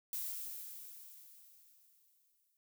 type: noise with exponential decay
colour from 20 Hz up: violet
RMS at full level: -39 dBFS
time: 0.13-2.57 s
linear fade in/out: 1 ms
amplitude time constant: 530 ms
effects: none